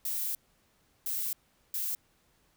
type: noise bursts at uneven times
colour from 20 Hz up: violet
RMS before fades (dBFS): -33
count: 3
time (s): 0.05-0.35 / 1.06-1.33 / 1.74-1.95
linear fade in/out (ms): 2
effects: pink hiss -69 dBFS RMS until 2.56 s